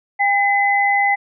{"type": "tone pair together", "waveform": "sine", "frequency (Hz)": [804.4, 2027], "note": ["G5", "B6"], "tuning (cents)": [44, 45], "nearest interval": "octave + major third", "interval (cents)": 1601, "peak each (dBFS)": -16, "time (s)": [0.19, 1.16], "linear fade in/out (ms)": 20, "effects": []}